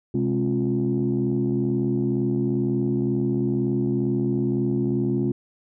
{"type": "tone cluster", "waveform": "sine", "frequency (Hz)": [129.7, 207.1, 269.2, 352.5], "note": ["C3", "G#3", "C4", "F4"], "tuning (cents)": [-15, -5, 49, 16], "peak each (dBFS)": -25, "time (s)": [0.14, 5.32], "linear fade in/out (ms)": 5, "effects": ["tanh soft clip ceiling -13 dBFS"]}